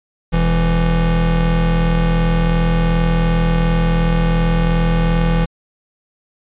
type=tone pair together; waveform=square; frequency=41.37 / 166.4 Hz; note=E1 / E3; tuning=+7 / +17 cents; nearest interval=2 octaves; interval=2410 cents; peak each=-16 dBFS; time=0.32-5.46 s; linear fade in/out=20 ms; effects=resampled to 8000 Hz